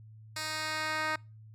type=tone with band-pass filter sweep; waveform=10% pulse; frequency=311.1 Hz; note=D#4; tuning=in tune; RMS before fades=-34 dBFS; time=0.36-1.16 s; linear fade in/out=5 ms; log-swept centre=5500 to 1800 Hz; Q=0.75; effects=noise-tail reverb RT60 0.3 s tail -26 dB re dry + added 109 Hz sine -49 dBFS peak until 1.54 s